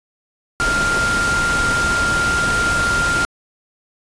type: tone in noise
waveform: sine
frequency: 1396.9 Hz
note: F6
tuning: in tune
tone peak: -16 dBFS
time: 0.6-3.25 s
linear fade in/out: 0 ms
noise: pink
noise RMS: -22 dBFS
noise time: 0.6-3.25 s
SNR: +3 dB
effects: resampled to 22050 Hz